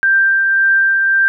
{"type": "tone with tremolo", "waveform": "sine", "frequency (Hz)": 1577, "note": "G6", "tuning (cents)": 10, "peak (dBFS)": -8, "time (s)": [0.03, 1.28], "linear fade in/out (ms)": 0, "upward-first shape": "triangle", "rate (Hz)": 1.8, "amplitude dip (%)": 30, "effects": []}